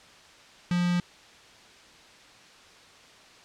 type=tone with notch filter; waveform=square; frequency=176.3 Hz; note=F3; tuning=17 cents sharp; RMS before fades=-25 dBFS; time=0.71-1 s; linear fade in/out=2 ms; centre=610 Hz; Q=0.7; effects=white hiss -52 dBFS RMS until 3.44 s + low-pass 5000 Hz 12 dB/octave